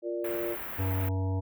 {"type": "chord", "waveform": "sine", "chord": "Bb major", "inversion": "second", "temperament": "equal", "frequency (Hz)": [349.2, 466.2, 587.3], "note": ["F4", "Bb4", "D5"], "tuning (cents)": [0, 0, 0], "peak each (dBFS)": [-32, -38, -35], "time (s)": [0.02, 0.57], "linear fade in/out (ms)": 50}
{"type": "band-stop noise", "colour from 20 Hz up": "white", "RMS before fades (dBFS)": -38, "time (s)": [0.24, 1.09], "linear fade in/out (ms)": 5, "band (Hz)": [2300, 15000], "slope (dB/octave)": 24}
{"type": "harmonic tone", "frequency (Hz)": 94.7, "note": "F#2", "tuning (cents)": 41, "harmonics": [1, 3, 5, 7, 9, 10], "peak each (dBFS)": [-27, -37, -41, -44, -46, -47], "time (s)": [0.78, 1.41], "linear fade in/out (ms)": 20}
{"effects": []}